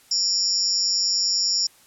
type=tone cluster; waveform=sine; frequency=5000 / 5400 / 5590 / 7080 Hz; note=D#8 / E8 / F8 / A8; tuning=+8 / +41 / +1 / +10 cents; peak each=-26 / -23 / -24 / -29 dBFS; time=0.11-1.67 s; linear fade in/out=5 ms; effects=white hiss -54 dBFS RMS until 1.86 s + low-pass 12000 Hz 12 dB/octave